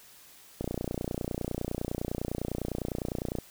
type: click train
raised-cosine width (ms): 2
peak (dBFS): -18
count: 84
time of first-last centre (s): 0.61-3.386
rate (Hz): 29.9
effects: white hiss -54 dBFS RMS until 3.5 s